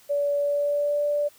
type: tone with pitch glide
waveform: sine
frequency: 574 to 584.7 Hz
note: D5 to D5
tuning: -40 to -8 cents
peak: -21 dBFS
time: 0.09-1.29 s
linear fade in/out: 20 ms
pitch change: +32 cents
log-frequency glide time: 0.38-1.03 s
effects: white hiss -55 dBFS RMS until 1.38 s